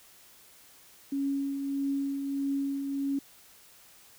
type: tone with tremolo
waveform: sine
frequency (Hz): 277.2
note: C#4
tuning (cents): 0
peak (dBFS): -26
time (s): 1.12-3.19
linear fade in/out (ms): 5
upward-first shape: triangle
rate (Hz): 1.6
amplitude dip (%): 45
effects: white hiss -56 dBFS RMS until 4.18 s